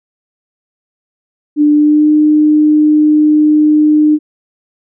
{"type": "tone with pitch glide", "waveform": "sine", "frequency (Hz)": [296.8, 303.2], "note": ["D4", "D#4"], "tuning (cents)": [18, -45], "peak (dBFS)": -5, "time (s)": [1.56, 4.19], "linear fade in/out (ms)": 50, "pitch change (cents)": 37, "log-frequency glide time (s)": [1.73, 2.09], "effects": []}